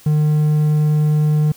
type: tone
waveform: triangle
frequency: 151.6 Hz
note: D#3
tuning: 45 cents flat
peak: -10 dBFS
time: 0.06-1.52 s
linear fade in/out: 5 ms
effects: white hiss -46 dBFS RMS until 1.56 s